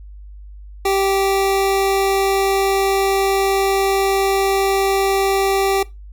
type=tone; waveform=25% pulse; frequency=390.1 Hz; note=G4; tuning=8 cents flat; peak=-11 dBFS; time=0.85-5.83 s; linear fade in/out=5 ms; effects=noise-tail reverb RT60 0.2 s tail -19 dB re dry + added 50 Hz sine -34 dBFS peak until 6.12 s